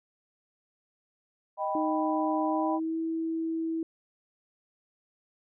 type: chord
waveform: sine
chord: Eb augmented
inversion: none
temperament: equal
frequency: 622.3 / 784 / 987.8 Hz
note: Eb5 / G5 / B5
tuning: 0 / 0 / 0 cents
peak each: -32 dBFS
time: 1.57-2.8 s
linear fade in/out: 50 ms
type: tone with pitch glide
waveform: sine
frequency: 311.1 to 325.6 Hz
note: D#4 to E4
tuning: 0 to -21 cents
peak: -28 dBFS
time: 1.75-3.83 s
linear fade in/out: 2 ms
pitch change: +79 cents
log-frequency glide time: 2.45-2.98 s
effects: none